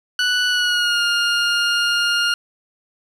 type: tone with pitch glide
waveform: 20% pulse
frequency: 1480 to 1414 Hz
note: F#6 to F6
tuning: 0 to +21 cents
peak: -11 dBFS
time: 0.19-2.34 s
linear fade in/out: 2 ms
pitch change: -79 cents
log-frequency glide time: 0.48-1.03 s
effects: low-pass 7000 Hz 12 dB/octave + 8-bit